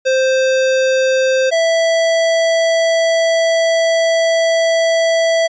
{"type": "tone pair in turn", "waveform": "square", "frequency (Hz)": [523.3, 659.3], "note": ["C5", "E5"], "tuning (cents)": [0, 0], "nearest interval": "major third", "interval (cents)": 400, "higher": "second", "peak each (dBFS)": -12, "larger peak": "neither", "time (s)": [[0.05, 1.51], [1.51, 5.48]], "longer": "second", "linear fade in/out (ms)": 20, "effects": ["resampled to 16000 Hz"]}